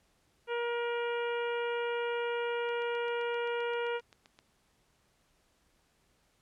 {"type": "harmonic tone", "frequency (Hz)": 474.2, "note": "A#4", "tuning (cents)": 30, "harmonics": [1, 2, 3, 4, 5, 6, 7], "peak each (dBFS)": [-32, -39, -40, -46, -44, -46, -56], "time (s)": [0.47, 4.01], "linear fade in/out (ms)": 50}
{"type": "click train", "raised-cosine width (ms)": 0.2, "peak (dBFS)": -37, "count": 14, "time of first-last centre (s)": [2.69, 4.389], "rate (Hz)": 7.65}
{"effects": ["pink hiss -71 dBFS RMS until 6.41 s", "low-pass 11000 Hz 12 dB/octave"]}